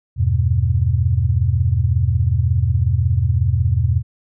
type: chord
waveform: sine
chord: E minor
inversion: none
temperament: equal with one note detuned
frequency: 81.46 / 98 / 123.47 Hz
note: E2 / G2 / B2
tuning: -20 / 0 / 0 cents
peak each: -18 dBFS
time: 0.16-4.03 s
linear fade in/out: 50 ms
effects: none